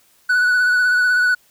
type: tone with vibrato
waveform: triangle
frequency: 1480 Hz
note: F#6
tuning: in tune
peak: -11 dBFS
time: 0.29-1.35 s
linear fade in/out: 10 ms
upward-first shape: sine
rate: 16 Hz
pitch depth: 24 cents each way
effects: white hiss -56 dBFS RMS until 1.5 s